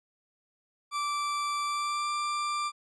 40% pulse tone with pitch glide, 1167 to 1182.6 Hz, D6 to D6, -11 to +12 cents, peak -28 dBFS, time 0.91-2.72 s, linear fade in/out 50 ms, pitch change +23 cents, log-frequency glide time 1.65-2.12 s, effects resampled to 22050 Hz

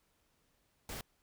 pink noise, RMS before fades -43 dBFS, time 0.89-1.01 s, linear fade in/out 2 ms, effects pink hiss -75 dBFS RMS until 1.22 s

